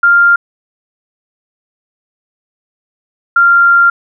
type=tone pair in turn; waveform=sine; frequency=1396.9 / 1388.9 Hz; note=F6 / F6; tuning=0 / -10 cents; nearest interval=unison; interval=10 cents; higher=first; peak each=-4 dBFS; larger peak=neither; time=0.03-0.36 / 3.36-3.9 s; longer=second; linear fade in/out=5 ms; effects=none